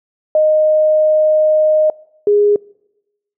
sine tone pair in turn, 618 / 412.5 Hz, D#5 / G#4, -12 / -12 cents, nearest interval perfect fifth, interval 700 cents, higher first, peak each -8 dBFS, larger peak neither, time 0.35-1.9 / 2.27-2.56 s, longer first, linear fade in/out 2 ms, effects noise-tail reverb RT60 0.9 s tail -24 dB re dry

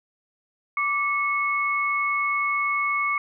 sine tone pair together, 1165 / 2194 Hz, D6 / C#7, -14 / -18 cents, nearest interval major seventh, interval 1096 cents, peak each -24 dBFS, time 0.77-3.18 s, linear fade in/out 2 ms, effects none

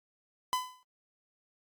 45% pulse tone with exponential decay, 1008 Hz, B5, 35 cents sharp, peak -25 dBFS, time 0.53-0.83 s, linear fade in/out 0 ms, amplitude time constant 64 ms, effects AAC 64 kbps

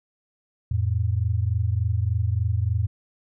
sine tone pair together, 87.31 / 110.72 Hz, F2 / A2, 0 / +11 cents, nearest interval major third, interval 411 cents, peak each -23 dBFS, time 0.71-2.87 s, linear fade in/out 5 ms, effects none

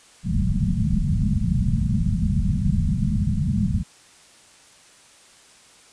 white low-pass noise, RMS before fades -21 dBFS, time 0.23-3.84 s, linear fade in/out 50 ms, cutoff 220 Hz, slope 96 dB/octave, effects white hiss -51 dBFS RMS until 5.92 s + resampled to 22050 Hz

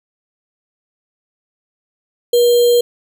sine tone with sample-and-hold, 479.7 Hz, A#4, 50 cents sharp, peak -8 dBFS, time 2.33-2.81 s, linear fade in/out 5 ms, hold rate 3675 Hz, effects none

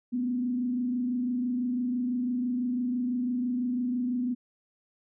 sine tone with frequency modulation, 247.3 Hz, B3, 3 cents sharp, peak -26 dBFS, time 0.12-4.35 s, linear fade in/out 20 ms, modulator 26 Hz, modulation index 0.47, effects none

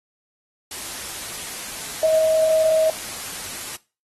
sine tone in noise, 636 Hz, D#5, 38 cents sharp, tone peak -15 dBFS, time 2.03-2.9 s, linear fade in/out 2 ms, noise white, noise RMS -32 dBFS, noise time 0.71-3.76 s, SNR +14 dB, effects noise-tail reverb RT60 0.3 s tail -19 dB re dry + AAC 32 kbps

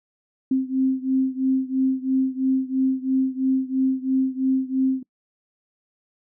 sine beating tone pair, 262 / 265 Hz, C4 / C4, +2 / +22 cents, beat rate 3 Hz, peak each -21 / -23 dBFS, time 0.51-5.03 s, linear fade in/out 5 ms, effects noise-tail reverb RT60 0.1 s tail -24 dB re dry

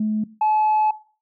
sine tone pair in turn, 214.6 / 858.4 Hz, A3 / A5, -43 / -43 cents, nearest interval 2 octaves, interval 2400 cents, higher second, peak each -18 / -14 dBFS, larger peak second, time 0-0.24 / 0.41-0.91 s, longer second, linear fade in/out 5 ms, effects noise-tail reverb RT60 0.4 s tail -19 dB re dry + tanh soft clip ceiling -13 dBFS

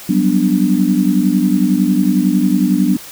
sine chord, G major seventh, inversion third, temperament equal, 185 / 196 / 246.9 / 293.7 Hz, F#3 / G3 / B3 / D4, 0 / 0 / 0 / 0 cents, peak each -16 dBFS, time 0.09-2.97 s, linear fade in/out 5 ms, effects white hiss -34 dBFS RMS until 3.11 s

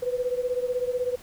sine beating tone pair, 492.4 / 508.4 Hz, B4 / C5, -5 / -50 cents, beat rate 16 Hz, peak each -26 / -29 dBFS, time 0.02-1.16 s, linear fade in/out 10 ms, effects pink hiss -49 dBFS RMS until 1.22 s

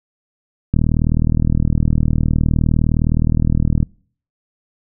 click train, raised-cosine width 5 ms, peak -3 dBFS, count 123, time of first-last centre 0.74-3.829 s, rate 39.5 Hz, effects noise-tail reverb RT60 0.5 s tail -25 dB re dry

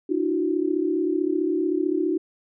sine tone cluster, 301.9 / 335.7 / 371.2 Hz, D4 / E4 / F#4, +48 / +32 / +6 cents, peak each -25 dBFS, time 0.09-2.18 s, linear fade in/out 10 ms, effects none

